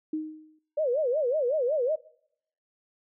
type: tone with exponential decay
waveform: sine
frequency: 311.1 Hz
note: D#4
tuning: in tune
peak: -25 dBFS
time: 0.13-0.59 s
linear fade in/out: 5 ms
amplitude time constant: 100 ms
type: tone with vibrato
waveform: sine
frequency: 549 Hz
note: C#5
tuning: 17 cents flat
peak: -23 dBFS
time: 0.77-1.96 s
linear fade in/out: 10 ms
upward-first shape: sine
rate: 5.4 Hz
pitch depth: 250 cents each way
effects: noise-tail reverb RT60 0.7 s tail -22 dB re dry